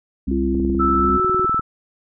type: harmonic tone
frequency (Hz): 66.2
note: C2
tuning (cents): +21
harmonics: 1 / 3 / 4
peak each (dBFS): -23 / -23 / -23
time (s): 0.27-1.18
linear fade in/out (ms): 10
type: tone with pitch glide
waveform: sine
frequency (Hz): 340 to 370.8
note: F4 to F#4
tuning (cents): -46 to +4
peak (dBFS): -21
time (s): 0.31-1.46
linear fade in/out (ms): 5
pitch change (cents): +150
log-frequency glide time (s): 0.96-1.22
type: click train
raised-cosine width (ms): 3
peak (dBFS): -16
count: 22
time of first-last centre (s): 0.55-1.595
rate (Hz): 20.1
type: tone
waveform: sine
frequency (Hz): 1318.5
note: E6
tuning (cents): 0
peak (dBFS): -16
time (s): 0.79-1.61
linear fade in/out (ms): 20
effects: none